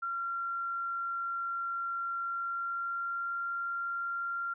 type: tone with pitch glide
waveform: sine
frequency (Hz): 1374 to 1382.8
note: F6 to F6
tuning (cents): -29 to -18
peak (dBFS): -32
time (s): 0.02-4.54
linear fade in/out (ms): 10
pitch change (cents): +11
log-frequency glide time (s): 2.19-3.43
effects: none